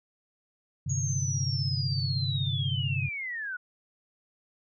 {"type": "chord", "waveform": "sine", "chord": "G suspended fourth", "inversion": "none", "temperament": "equal", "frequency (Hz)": [98, 130.81, 146.83], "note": ["G2", "C3", "D3"], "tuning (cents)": [0, 0, 0], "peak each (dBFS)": [-32, -30, -33], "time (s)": [0.86, 3.09], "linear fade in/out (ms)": 10}
{"type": "linear sweep", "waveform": "sine", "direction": "down", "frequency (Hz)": [6700, 1437], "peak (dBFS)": -32, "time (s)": [0.89, 3.57], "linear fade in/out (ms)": 10}
{"effects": []}